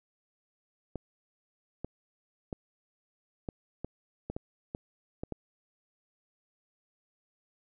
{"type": "clicks", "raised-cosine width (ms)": 2, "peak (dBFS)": -22, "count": 10, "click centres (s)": [0.957, 1.846, 2.528, 3.488, 3.846, 4.3, 4.365, 4.749, 5.235, 5.323], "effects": []}